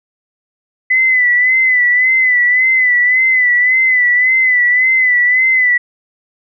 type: tone with vibrato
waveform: sine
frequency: 2007 Hz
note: B6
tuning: 27 cents sharp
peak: -8 dBFS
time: 0.9-5.78 s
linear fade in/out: 10 ms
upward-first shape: sine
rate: 1.8 Hz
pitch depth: 52 cents each way
effects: none